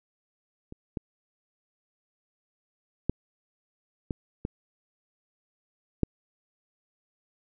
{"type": "clicks", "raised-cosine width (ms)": 3, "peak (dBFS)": [-28, -18, -11, -17, -17, -9], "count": 6, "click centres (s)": [0.724, 0.972, 3.096, 4.108, 4.451, 6.033], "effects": []}